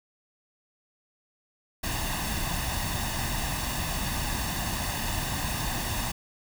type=noise with comb filter; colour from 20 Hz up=pink; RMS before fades=-30 dBFS; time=1.83-6.12 s; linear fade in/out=10 ms; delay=1.1 ms; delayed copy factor=+0.65; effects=none